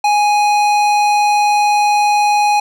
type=tone with tanh clipping; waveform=sine; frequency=830.6 Hz; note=G#5; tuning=in tune; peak=-12 dBFS; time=0.04-2.6 s; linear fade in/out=5 ms; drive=17 dB; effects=none